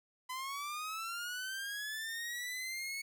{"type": "linear sweep", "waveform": "sawtooth", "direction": "up", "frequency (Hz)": [1007, 2217], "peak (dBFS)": -35, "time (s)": [0.29, 3.02], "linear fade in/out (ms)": 10, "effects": []}